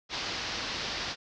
white low-pass noise, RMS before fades -35 dBFS, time 0.09-1.16 s, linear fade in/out 50 ms, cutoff 5500 Hz, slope 48 dB/octave, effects none

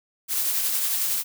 blue noise with tremolo, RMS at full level -23 dBFS, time 0.28-1.24 s, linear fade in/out 50 ms, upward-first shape triangle, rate 11 Hz, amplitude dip 35%, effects none

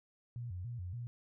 sine tone with vibrato, 103.83 Hz, G#2, in tune, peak -39 dBFS, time 0.36-1.07 s, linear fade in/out 0 ms, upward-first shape square, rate 3.5 Hz, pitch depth 250 cents each way, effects none

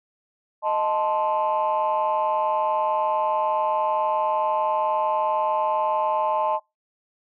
sine chord, A diminished, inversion second, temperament equal with one note detuned, 622.3 / 875.4 / 1046.5 Hz, Eb5 / A5 / C6, 0 / -9 / 0 cents, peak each -24 / -22 / -25 dBFS, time 0.62-6.6 s, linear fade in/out 50 ms, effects noise-tail reverb RT60 0.2 s tail -24 dB re dry + tanh soft clip ceiling -14 dBFS

